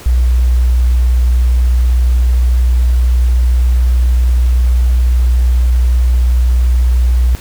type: tone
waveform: sine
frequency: 61.3 Hz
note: B1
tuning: 12 cents flat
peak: -7 dBFS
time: 0.06-7.35 s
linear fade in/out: 0 ms
effects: pink hiss -34 dBFS RMS until 7.4 s